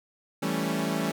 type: chord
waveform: sawtooth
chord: A dominant seventh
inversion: second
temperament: equal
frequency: 164.81 / 196 / 220 / 277.2 Hz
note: E3 / G3 / A3 / C#4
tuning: 0 / 0 / 0 / 0 cents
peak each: -28 dBFS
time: 0.42-1.12 s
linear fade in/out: 10 ms
effects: none